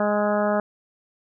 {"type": "harmonic tone with a mistuned harmonic", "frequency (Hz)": 207.7, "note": "G#3", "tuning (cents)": 0, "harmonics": [1, 2, 3, 4, 5, 6, 7, 8], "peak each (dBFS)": [-25, -29, -22, -29, -33, -31, -34, -36], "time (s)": [0, 0.6], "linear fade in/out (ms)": 2, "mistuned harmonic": 6, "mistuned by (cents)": 19, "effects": []}